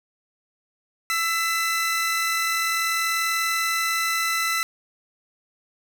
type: tone pair together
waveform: sawtooth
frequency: 1327.2 / 2011 Hz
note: E6 / B6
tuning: +11 / +31 cents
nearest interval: perfect fifth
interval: 720 cents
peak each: -21 / -21 dBFS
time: 1.1-4.63 s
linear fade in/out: 0 ms
effects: none